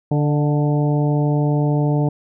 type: harmonic tone with a mistuned harmonic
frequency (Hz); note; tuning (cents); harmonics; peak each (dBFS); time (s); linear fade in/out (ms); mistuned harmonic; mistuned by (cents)
146.83; D3; 0; 1 / 2 / 3 / 4 / 5 / 6; -16 / -22 / -26 / -28 / -30 / -32; 0.11-2.09; 5; 4; +33
effects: none